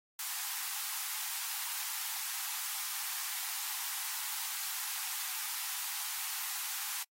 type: high-pass noise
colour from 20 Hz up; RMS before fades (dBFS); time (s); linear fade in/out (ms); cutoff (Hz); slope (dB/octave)
white; -38; 0.19-7.03; 2; 760; 96
effects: noise-tail reverb RT60 0.1 s tail -26 dB re dry + AAC 48 kbps